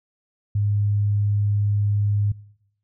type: tone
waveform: sine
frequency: 102.8 Hz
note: G#2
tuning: 17 cents flat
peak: -18 dBFS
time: 0.55-2.32 s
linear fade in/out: 5 ms
effects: noise-tail reverb RT60 0.8 s tail -23 dB re dry